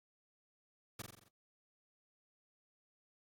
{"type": "noise with echo", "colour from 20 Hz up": "pink", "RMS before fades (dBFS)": -44, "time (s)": [0.99, 1.02], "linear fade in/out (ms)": 5, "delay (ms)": 44, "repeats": 6, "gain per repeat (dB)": -4, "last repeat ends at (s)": 1.284, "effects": ["high-pass 60 Hz 12 dB/octave", "AAC 64 kbps"]}